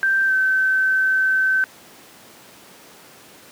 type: tone with pitch glide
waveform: sine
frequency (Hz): 1568 to 1537.5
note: G6 to G6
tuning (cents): 0 to -34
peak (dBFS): -15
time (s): 0.03-1.64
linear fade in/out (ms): 0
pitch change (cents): -34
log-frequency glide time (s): 0.26-0.33
effects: pink hiss -45 dBFS RMS until 3.51 s + high-pass 200 Hz 12 dB/octave